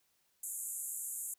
pink band-pass noise, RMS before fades -41 dBFS, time 0.43-1.34 s, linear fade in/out 5 ms, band 7000 to 13000 Hz, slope 96 dB/octave, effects white hiss -75 dBFS RMS until 1.38 s

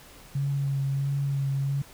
sine tone with vibrato, 138.59 Hz, C#3, in tune, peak -24 dBFS, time 0.35-1.82 s, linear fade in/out 5 ms, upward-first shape sine, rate 1.5 Hz, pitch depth 20 cents each way, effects pink hiss -50 dBFS RMS until 1.93 s

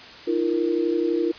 sine chord, Eb suspended second, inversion none, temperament equal with one note detuned, 311.1 / 343 / 466.2 Hz, Eb4 / F4 / Bb4, 0 / -31 / 0 cents, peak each -26 / -22 / -26 dBFS, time 0.27-1.32 s, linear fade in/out 10 ms, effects white hiss -42 dBFS RMS until 1.38 s + resampled to 11025 Hz

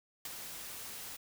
white noise with ADSR envelope, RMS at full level -39 dBFS, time 0.25-1.17 s, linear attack 4 ms, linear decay 24 ms, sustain -6 dB, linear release 13 ms, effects none

